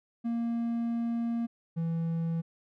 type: tone pair in turn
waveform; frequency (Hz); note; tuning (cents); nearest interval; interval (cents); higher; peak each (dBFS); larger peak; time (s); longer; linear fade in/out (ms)
triangle; 233.1 / 165.45; A#3 / E3; 0 / +7; tritone; 593; first; -26; neither; 0.24-1.47 / 1.76-2.42; first; 20
effects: none